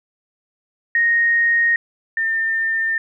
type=tone pair in turn; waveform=sine; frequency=1863 / 1803.7 Hz; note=A#6 / A6; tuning=-2 / +42 cents; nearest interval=minor second; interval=56 cents; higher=first; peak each=-13 / -17 dBFS; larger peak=first; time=0.95-1.76 / 2.17-2.98 s; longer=neither; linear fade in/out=2 ms; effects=none